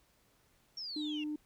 sine exponential sweep, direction down, 5600 to 2700 Hz, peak -39 dBFS, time 0.77-1.24 s, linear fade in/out 5 ms
sine tone, 301.3 Hz, D4, 44 cents sharp, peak -34 dBFS, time 0.96-1.36 s, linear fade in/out 5 ms
effects tanh soft clip ceiling -30 dBFS + pink hiss -70 dBFS RMS until 1.45 s

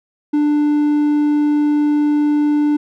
triangle tone, 295.9 Hz, D4, 13 cents sharp, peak -10 dBFS, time 0.33-2.77 s, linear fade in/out 10 ms, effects none

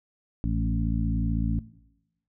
harmonic tone with a mistuned harmonic, 55.9 Hz, A1, 28 cents sharp, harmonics 1 / 2 / 3 / 4 / 5, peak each -27 / -30 / -32 / -33 / -34 dBFS, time 0.44-1.59 s, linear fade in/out 0 ms, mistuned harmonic 4, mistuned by -16 cents, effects noise-tail reverb RT60 0.9 s tail -18 dB re dry

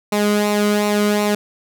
sawtooth tone with flanger, 207.7 Hz, G#3, in tune, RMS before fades -17 dBFS, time 0.12-1.35 s, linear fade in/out 5 ms, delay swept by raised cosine 0.61 to 1.18 ms, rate 2.7 Hz, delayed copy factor -0.6, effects none

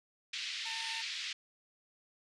white band-pass noise, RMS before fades -40 dBFS, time 0.33-1.33 s, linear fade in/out 5 ms, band 2000 to 4600 Hz, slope 24 dB/octave
15% pulse tone, 903 Hz, A5, 45 cents sharp, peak -36 dBFS, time 0.65-1.02 s, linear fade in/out 10 ms
effects resampled to 22050 Hz

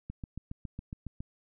click train, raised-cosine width 5 ms, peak -26 dBFS, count 9, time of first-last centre 0.1-1.205 s, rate 7.24 Hz, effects none

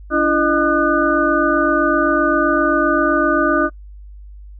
sine tone cluster, 288.1 / 335.8 / 614 / 1213 / 1489 Hz, D4 / E4 / D#5 / D#6 / F#6, -33 / +32 / -23 / -44 / +11 cents, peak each -19 dBFS, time 0.1-3.7 s, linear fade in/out 50 ms, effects noise-tail reverb RT60 0.1 s tail -24 dB re dry + added 50 Hz sine -34 dBFS peak until 4.59 s

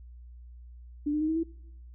sine tone with pitch steps, 293.7 / 302.1 / 310.8 / 319.7 / 328.9 Hz, D4 / D4 / D#4 / D#4 / E4, 0 / +49 / -2 / +47 / -4 cents, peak -25 dBFS, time 1.06-1.435 s, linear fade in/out 10 ms, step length 75 ms, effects noise-tail reverb RT60 0.8 s tail -22 dB re dry + added 60 Hz sine -45 dBFS peak until 1.94 s

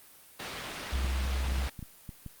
white low-pass noise, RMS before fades -39 dBFS, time 0.39-1.7 s, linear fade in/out 10 ms, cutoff 3600 Hz, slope 12 dB/octave
triangle tone, 65.41 Hz, C2, in tune, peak -26 dBFS, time 0.92-1.68 s, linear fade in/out 10 ms
clicks, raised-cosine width 5 ms, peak -28 dBFS, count 11, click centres 0.956 / 1.046 / 1.251 / 1.451 / 1.487 / 1.521 / 1.583 / 1.792 / 1.827 / 2.092 / 2.263 s
effects white hiss -55 dBFS RMS until 2.4 s + Opus 32 kbps

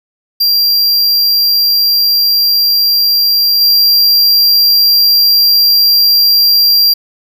square tone with level steps, 4749 Hz, D8, 18 cents sharp, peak -8 / -6 dBFS, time 0.4-6.94 s, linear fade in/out 10 ms, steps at 3.61 s, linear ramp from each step 2 ms, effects none

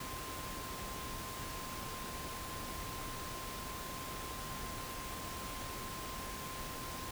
sine tone in noise, 1046.5 Hz, C6, in tune, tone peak -47 dBFS, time 0-7.11 s, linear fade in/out 5 ms, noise pink, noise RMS -44 dBFS, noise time 0-7.11 s, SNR -6 dB, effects none

